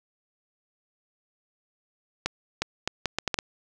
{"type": "accelerating click train", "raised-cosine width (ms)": 0.2, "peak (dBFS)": -8, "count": 8, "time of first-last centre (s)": [2.26, 3.388], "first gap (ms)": 360, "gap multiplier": 0.71, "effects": []}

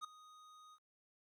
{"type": "tone with ADSR envelope", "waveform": "square", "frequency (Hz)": 1244.5, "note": "D#6", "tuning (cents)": 0, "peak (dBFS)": -40, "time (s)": [0.01, 0.79], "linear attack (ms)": 34, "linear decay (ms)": 5, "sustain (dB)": -18, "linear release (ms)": 61, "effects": ["low-pass 7000 Hz 12 dB/octave", "13-bit"]}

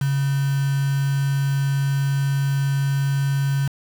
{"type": "tone with quantisation", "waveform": "sine", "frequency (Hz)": 138.5, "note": "C#3", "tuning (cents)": -1, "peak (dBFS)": -18, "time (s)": [0.01, 3.68], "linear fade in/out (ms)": 5, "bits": 5, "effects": []}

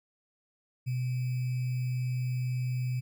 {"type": "tone with sample-and-hold", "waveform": "sine", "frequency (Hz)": 126, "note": "B2", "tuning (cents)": 35, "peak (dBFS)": -28, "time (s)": [0.86, 3.01], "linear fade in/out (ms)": 20, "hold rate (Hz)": 2450, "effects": []}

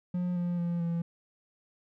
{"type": "tone with pitch steps", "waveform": "triangle", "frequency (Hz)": [178.4, 175.23, 172.12, 169.07], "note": ["F3", "F3", "F3", "E3"], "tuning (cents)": [37, 6, -25, 44], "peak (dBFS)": -26, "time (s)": [0.14, 1.02], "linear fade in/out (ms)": 5, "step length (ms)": 220, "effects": []}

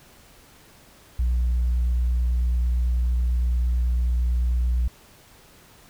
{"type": "tone with vibrato", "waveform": "sine", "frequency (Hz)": 60.6, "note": "B1", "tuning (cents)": -32, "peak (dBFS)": -17, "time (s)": [1.19, 4.88], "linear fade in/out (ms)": 5, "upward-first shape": "sine", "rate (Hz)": 9, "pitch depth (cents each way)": 13, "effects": ["tanh soft clip ceiling -17 dBFS", "pink hiss -52 dBFS RMS until 5.89 s"]}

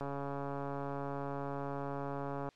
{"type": "click train", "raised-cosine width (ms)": 1, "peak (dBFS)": -26, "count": 348, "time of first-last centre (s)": [0.01, 2.489], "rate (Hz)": 140, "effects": ["white hiss -66 dBFS RMS until 2.55 s", "low-pass 4000 Hz 12 dB/octave"]}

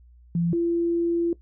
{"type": "tone pair in turn", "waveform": "sine", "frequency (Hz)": [170, 340], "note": ["F3", "F4"], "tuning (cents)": [-46, -46], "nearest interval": "octave", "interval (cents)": 1200, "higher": "second", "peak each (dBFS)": -20, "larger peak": "neither", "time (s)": [[0.35, 0.53], [0.53, 1.33]], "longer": "second", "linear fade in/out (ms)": 2, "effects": ["noise-tail reverb RT60 0.1 s tail -18 dB re dry", "added 60 Hz sine -49 dBFS peak until 1.41 s"]}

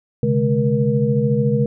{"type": "tone cluster", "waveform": "sine", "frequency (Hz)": [130, 143.7, 211.8, 475.3], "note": ["C3", "D3", "G#3", "A#4"], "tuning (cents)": [-11, -37, 34, 34], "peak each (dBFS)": -20, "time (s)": [0.23, 1.66], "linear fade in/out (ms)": 2, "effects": []}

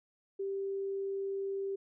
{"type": "tone", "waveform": "sine", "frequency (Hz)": 392, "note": "G4", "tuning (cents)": 0, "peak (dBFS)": -33, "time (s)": [0.39, 1.76], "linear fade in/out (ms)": 10, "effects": []}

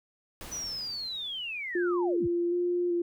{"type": "noise with exponential decay", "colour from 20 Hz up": "pink", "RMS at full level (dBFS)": -42, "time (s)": [0.41, 2.25], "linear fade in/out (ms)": 0, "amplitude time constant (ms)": 400}
{"type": "linear sweep", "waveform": "sine", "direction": "down", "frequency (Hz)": [6000, 30.58], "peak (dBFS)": -33, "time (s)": [0.51, 2.28], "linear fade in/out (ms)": 20}
{"type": "tone with vibrato", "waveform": "sine", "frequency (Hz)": 349.2, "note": "F4", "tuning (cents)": 0, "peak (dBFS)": -25, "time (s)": [1.75, 3.02], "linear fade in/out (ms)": 5, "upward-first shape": "square", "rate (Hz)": 1.3, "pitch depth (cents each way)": 17}
{"effects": []}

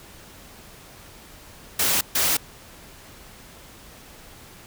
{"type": "noise bursts at uneven times", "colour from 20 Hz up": "white", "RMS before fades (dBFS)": -21, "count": 2, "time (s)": [[1.79, 2.01], [2.15, 2.37]], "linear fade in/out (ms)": 5, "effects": ["pink hiss -46 dBFS RMS until 4.66 s"]}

